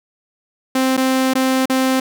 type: tone with dropouts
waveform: sawtooth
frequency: 261.6 Hz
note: C4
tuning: in tune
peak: -10 dBFS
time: 0.75-2 s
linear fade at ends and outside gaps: 5 ms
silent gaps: 0.968-0.975 / 1.337-1.352 / 1.657-1.697 s
effects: none